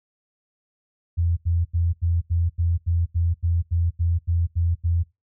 sine tone bursts, 85.1 Hz, F2, 44 cents flat, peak -18 dBFS, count 14, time 1.17-5.036 s, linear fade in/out 20 ms, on 200 ms, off 82 ms, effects noise-tail reverb RT60 0.2 s tail -19 dB re dry

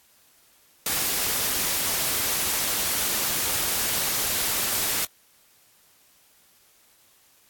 white noise, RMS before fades -25 dBFS, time 0.86-5.05 s, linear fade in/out 2 ms, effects white hiss -59 dBFS RMS until 7.49 s + AAC 64 kbps

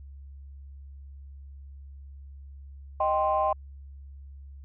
sine chord, C minor, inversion first, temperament equal, 622.3 / 784 / 1046.5 Hz, Eb5 / G5 / C6, 0 / 0 / 0 cents, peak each -26 dBFS, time 3-3.53 s, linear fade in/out 5 ms, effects tanh soft clip ceiling -14 dBFS + added 69 Hz sine -42 dBFS peak until 4.64 s

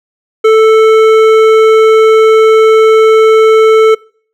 sine tone with hard clipping, 440 Hz, A4, in tune, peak -4 dBFS, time 0.44-3.95 s, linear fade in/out 10 ms, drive 11 dB, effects noise-tail reverb RT60 0.5 s tail -25 dB re dry

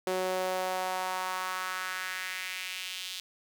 sawtooth tone with high-pass filter sweep, 185.3 Hz, F#3, 3 cents sharp, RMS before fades -34 dBFS, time 0.07-3.2 s, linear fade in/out 0 ms, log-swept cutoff 430 to 3500 Hz, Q 2.3, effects none

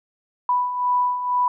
sine beating tone pair, 987 / 989.1 Hz, B5 / B5, -1 / +2 cents, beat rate 2.1 Hz, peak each -26 / -19 dBFS, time 0.49-1.48 s, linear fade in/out 2 ms, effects none

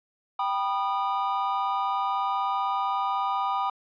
triangle chord, G augmented, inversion none, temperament just, 784 / 980 / 1225 Hz, G5 / B5 / D#6, 0 / -14 / -27 cents, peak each -27 dBFS, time 0.39-3.7 s, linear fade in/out 5 ms, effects resampled to 11025 Hz

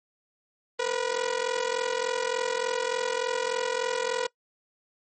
sawtooth ring-modulated tone, 484.3 Hz, B4, 34 cents flat, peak -19 dBFS, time 0.79-4.27 s, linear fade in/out 5 ms, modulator 21.7 Hz, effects noise-tail reverb RT60 0.1 s tail -21 dB re dry + MP3 32 kbps

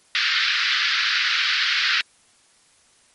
pink band-pass noise, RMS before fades -21 dBFS, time 0.15-2.01 s, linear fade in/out 0 ms, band 1400 to 4900 Hz, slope 48 dB/octave, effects white hiss -57 dBFS RMS until 3.14 s + MP3 48 kbps

